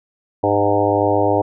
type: harmonic tone with a mistuned harmonic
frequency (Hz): 101.9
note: G#2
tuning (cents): -32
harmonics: 1 / 3 / 4 / 5 / 6 / 7 / 8 / 9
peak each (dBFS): -24 / -21 / -21 / -20 / -21 / -22 / -23 / -24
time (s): 0.43-1.42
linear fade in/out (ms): 10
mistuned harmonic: 7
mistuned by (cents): +33
effects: none